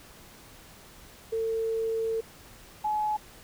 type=tone pair in turn; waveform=sine; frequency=450 / 849.5 Hz; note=A4 / G#5; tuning=+39 / +39 cents; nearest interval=major seventh; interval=1100 cents; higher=second; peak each=-26 / -25 dBFS; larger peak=second; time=1.32-2.21 / 2.84-3.17 s; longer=first; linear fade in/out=10 ms; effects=pink hiss -51 dBFS RMS until 3.43 s